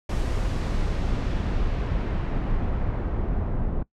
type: noise with low-pass filter sweep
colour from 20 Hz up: brown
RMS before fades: -25 dBFS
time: 0.09-3.83 s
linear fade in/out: 5 ms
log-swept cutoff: 10000 to 940 Hz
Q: 0.7
effects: noise-tail reverb RT60 0.1 s tail -21 dB re dry